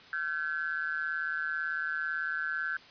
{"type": "tone with amplitude modulation", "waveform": "sine", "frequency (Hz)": 1536, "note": "G6", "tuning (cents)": -36, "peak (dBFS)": -26, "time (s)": [0.13, 2.77], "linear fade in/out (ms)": 2, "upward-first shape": "sine", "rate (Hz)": 158, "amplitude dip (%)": 100, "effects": ["white hiss -53 dBFS RMS until 2.9 s", "resampled to 11025 Hz"]}